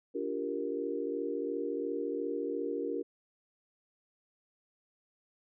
sine chord, G minor seventh, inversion second, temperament equal with one note detuned, 289 / 349.2 / 392 / 466.2 Hz, D4 / F4 / G4 / Bb4, -28 / 0 / 0 / 0 cents, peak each -38 / -39 / -38 / -36 dBFS, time 0.14-3.03 s, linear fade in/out 20 ms, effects none

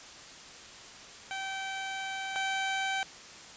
15% pulse tone pair in turn, 773 / 773 Hz, G5 / G5, -24 / -24 cents, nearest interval unison, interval 0 cents, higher neither, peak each -28 / -23 dBFS, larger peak second, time 1.31-2.36 / 2.36-3.03 s, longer first, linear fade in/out 0 ms, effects white hiss -48 dBFS RMS until 3.56 s + resampled to 16000 Hz

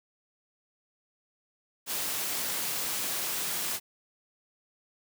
white high-pass noise, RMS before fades -32 dBFS, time 1.86-3.8 s, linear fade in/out 50 ms, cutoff 120 Hz, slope 12 dB/octave, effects none

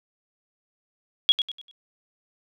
sine tone with echo, 3322 Hz, G#7, in tune, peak -12 dBFS, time 1.29-1.32 s, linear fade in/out 0 ms, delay 98 ms, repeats 4, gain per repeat -9 dB, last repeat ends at 1.712 s, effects none

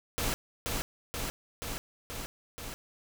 pink noise with echo, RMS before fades -31 dBFS, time 0.18-0.34 s, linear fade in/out 0 ms, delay 480 ms, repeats 5, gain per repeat -2 dB, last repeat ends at 2.74 s, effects none

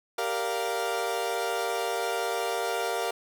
30% pulse chord, G minor seventh, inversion none, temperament equal, 392 / 466.2 / 587.3 / 698.5 Hz, G4 / Bb4 / D5 / F5, 0 / 0 / 0 / 0 cents, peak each -32 / -29 / -34 / -29 dBFS, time 0.18-3.11 s, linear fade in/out 5 ms, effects none

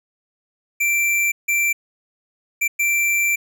square tone bursts at uneven times, 2349 Hz, D7, in tune, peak -17 dBFS, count 4, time 0.8-1.32 / 1.48-1.73 / 2.61-2.68 / 2.79-3.36 s, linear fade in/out 10 ms, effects none

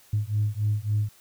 sine beating tone pair, 103.6 / 107.2 Hz, G#2 / A2, -4 / -45 cents, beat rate 3.6 Hz, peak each -25 dBFS, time 0.13-1.09 s, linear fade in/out 5 ms, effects tanh soft clip ceiling -16 dBFS + white hiss -56 dBFS RMS until 1.2 s

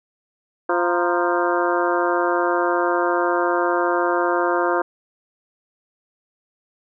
harmonic tone with a mistuned harmonic, 174.61 Hz, F3, in tune, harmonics 2 / 3 / 4 / 5 / 6 / 7 / 8 / 9, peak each -22 / -24 / -25 / -26 / -27 / -27 / -28 / -29 dBFS, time 0.69-4.82 s, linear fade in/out 5 ms, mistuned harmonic 5, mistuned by +120 cents, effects none

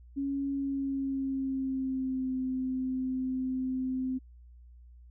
sine tone with pitch glide, 277.2 to 258.6 Hz, C#4 to C4, 0 to -20 cents, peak -29 dBFS, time 0.16-4.19 s, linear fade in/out 20 ms, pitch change -120 cents, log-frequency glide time 0.51-2.34 s, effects added 60 Hz sine -50 dBFS peak until 5.1 s

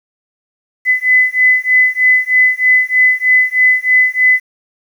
sine beating tone pair, 2011 / 2014.2 Hz, B6 / B6, +31 / +34 cents, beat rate 3.2 Hz, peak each -11 dBFS, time 0.85-4.4 s, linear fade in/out 50 ms, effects 7-bit

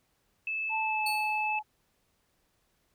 sine tone, 2618 Hz, E7, 13 cents flat, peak -30 dBFS, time 0.47-1.59 s, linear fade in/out 2 ms
sine tone with pitch glide, 880 to 853 Hz, A5 to G#5, 0 to +46 cents, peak -30 dBFS, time 0.69-1.63 s, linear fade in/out 50 ms, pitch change -54 cents, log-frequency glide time 0.81-1.07 s
sawtooth tone with exponential decay, 4435 Hz, C#8, in tune, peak -28 dBFS, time 1.06-1.48 s, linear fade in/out 5 ms, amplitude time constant 91 ms
effects pink hiss -73 dBFS RMS until 2.94 s

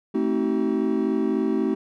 triangle chord, A diminished seventh, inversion none, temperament just, 220 / 264 / 316.8 / 380.2 Hz, A3 / C4 / Eb4 / Gb4, 0 / +16 / +31 / +47 cents, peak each -24 dBFS, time 0.14-1.75 s, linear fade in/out 10 ms, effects none

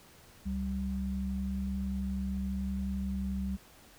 sine tone pair together, 68.37 / 193.5 Hz, C#2 / G3, -23 / -22 cents, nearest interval octave + tritone, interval 1801 cents, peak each -35 / -33 dBFS, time 0.45-3.57 s, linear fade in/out 20 ms, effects pink hiss -57 dBFS RMS until 3.98 s

